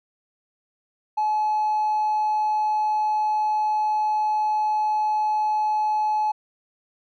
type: tone with hard clipping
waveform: sine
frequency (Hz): 854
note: G#5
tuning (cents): +48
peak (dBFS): -20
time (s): 1.17-6.32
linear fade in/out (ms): 10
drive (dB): 1
effects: none